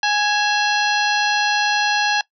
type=harmonic tone with a mistuned harmonic; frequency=830.6 Hz; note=G#5; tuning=in tune; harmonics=1 / 2 / 3 / 4 / 5 / 6 / 7; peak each=-20 / -20 / -25 / -28 / -24 / -30 / -31 dBFS; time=0.03-2.21 s; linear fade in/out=2 ms; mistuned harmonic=3; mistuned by=+130 cents; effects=noise-tail reverb RT60 0.1 s tail -21 dB re dry